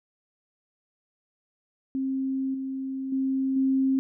sine tone with level steps, 266.3 Hz, C4, 31 cents sharp, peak -25 / -29 / -23 / -20 dBFS, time 1.95-3.99 s, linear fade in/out 0 ms, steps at 2.54 / 3.12 / 3.56 s, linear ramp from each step 5 ms, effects none

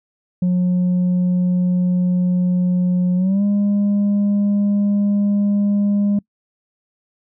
sine tone with pitch glide, 180 to 203.2 Hz, F#3 to G#3, -47 to -38 cents, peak -11 dBFS, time 0.42-6.19 s, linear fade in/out 5 ms, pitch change +209 cents, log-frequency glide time 3.16-3.43 s, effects noise-tail reverb RT60 0.1 s tail -26 dB re dry + tanh soft clip ceiling -13 dBFS

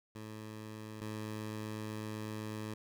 15% pulse tone pair in turn, 108.3 / 107.87 Hz, A2 / A2, -27 / -34 cents, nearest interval unison, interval 7 cents, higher first, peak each -38 / -33 dBFS, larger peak second, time 0.15-1.01 / 1.01-2.74 s, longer second, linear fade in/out 5 ms, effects none

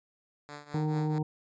5% pulse tone with tremolo, 146.5 Hz, D3, 4 cents flat, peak -29 dBFS, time 0.49-1.18 s, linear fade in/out 0 ms, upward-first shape triangle, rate 4.6 Hz, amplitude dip 85%
harmonic tone, 153.8 Hz, D#3, 20 cents flat, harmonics 1 / 2 / 3 / 5 / 6, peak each -28 / -34 / -38 / -42 / -44 dBFS, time 0.74-1.23 s, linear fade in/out 5 ms
effects resampled to 16000 Hz

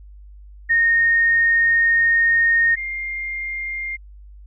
sine tone pair in turn, 1847 / 2112 Hz, A#6 / C7, -16 / +16 cents, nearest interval major second, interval 232 cents, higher second, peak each -13 / -24 dBFS, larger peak first, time 0.69-2.76 / 2.76-3.97 s, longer first, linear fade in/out 20 ms, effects added 50 Hz sine -39 dBFS peak until 4.46 s

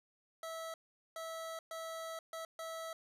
25% pulse tone bursts at uneven times, 652 Hz, E5, 19 cents flat, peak -38 dBFS, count 5, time 0.43-0.74 / 1.16-1.59 / 1.71-2.19 / 2.33-2.45 / 2.59-2.93 s, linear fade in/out 2 ms, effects resampled to 32000 Hz

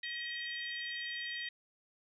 harmonic tone with a mistuned harmonic, 627 Hz, D#5, 13 cents sharp, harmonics 3 / 4 / 5 / 6 / 7, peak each -40 / -47 / -46 / -46 / -51 dBFS, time 0.03-1.49 s, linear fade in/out 5 ms, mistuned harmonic 3, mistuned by +19 cents, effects none

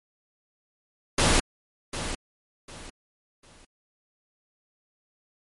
pink noise with echo, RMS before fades -20 dBFS, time 1.18-1.4 s, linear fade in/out 5 ms, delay 750 ms, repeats 3, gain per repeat -11 dB, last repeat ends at 3.65 s, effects MP3 48 kbps

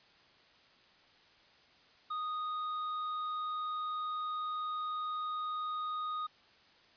triangle tone with tanh clipping, 1241 Hz, D#6, 5 cents flat, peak -36 dBFS, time 2.1-6.27 s, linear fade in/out 10 ms, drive 11 dB, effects white hiss -63 dBFS RMS until 6.96 s + resampled to 11025 Hz

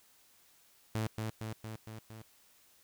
sawtooth tone with echo, 110 Hz, A2, in tune, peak -28 dBFS, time 0.95-1.07 s, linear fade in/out 0 ms, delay 230 ms, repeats 5, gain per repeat -3 dB, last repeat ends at 2.22 s, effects white hiss -65 dBFS RMS until 2.83 s

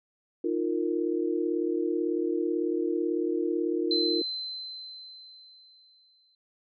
sine chord, Eb suspended second, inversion none, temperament equal with one note detuned, 311.1 / 349.2 / 461.9 Hz, Eb4 / F4 / Bb4, 0 / 0 / -16 cents, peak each -30 / -28 / -32 dBFS, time 0.44-4.22 s, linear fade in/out 5 ms
sine tone with exponential decay, 4071 Hz, C8, 48 cents flat, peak -24 dBFS, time 3.91-6.35 s, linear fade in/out 2 ms, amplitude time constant 530 ms
effects none

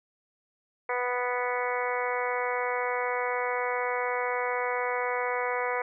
harmonic tone, 246.9 Hz, B3, in tune, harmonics 2 / 3 / 4 / 5 / 6 / 7 / 8 / 9, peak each -31 / -35 / -33 / -37 / -38 / -40 / -36 / -37 dBFS, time 0.89-5.82 s, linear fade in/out 5 ms, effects none

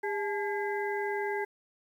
harmonic tone with a mistuned harmonic, 404.9 Hz, G#4, 44 cents flat, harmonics 1 / 2 / 4 / 5, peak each -32 / -35 / -38 / -39 dBFS, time 0.03-1.45 s, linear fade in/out 10 ms, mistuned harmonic 2, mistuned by +100 cents, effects 10-bit

